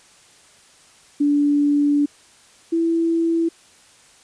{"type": "tone pair in turn", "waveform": "sine", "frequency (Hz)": [289.7, 331.7], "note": ["D4", "E4"], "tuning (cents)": [-24, 11], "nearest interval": "major second", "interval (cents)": 235, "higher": "second", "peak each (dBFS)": [-14, -16], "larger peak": "first", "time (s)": [[1.2, 2.06], [2.72, 3.49]], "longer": "first", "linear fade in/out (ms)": 10, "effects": ["white hiss -51 dBFS RMS until 4.23 s", "resampled to 22050 Hz"]}